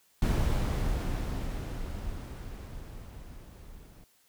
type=noise with level ramp; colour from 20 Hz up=brown; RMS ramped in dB=-25 to -51 dBFS; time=0.22-4.04 s; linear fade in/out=2 ms; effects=white hiss -66 dBFS RMS until 4.28 s